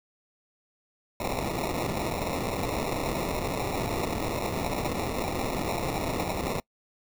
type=noise with sample-and-hold; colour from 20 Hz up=white; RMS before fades=-30 dBFS; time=1.2-6.6 s; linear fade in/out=2 ms; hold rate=1575 Hz; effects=noise-tail reverb RT60 0.1 s tail -25 dB re dry